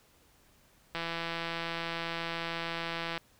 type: click train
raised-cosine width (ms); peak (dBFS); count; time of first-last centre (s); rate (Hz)
0.3; -19; 373; 0.95-3.178; 167
effects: pink hiss -64 dBFS RMS until 3.39 s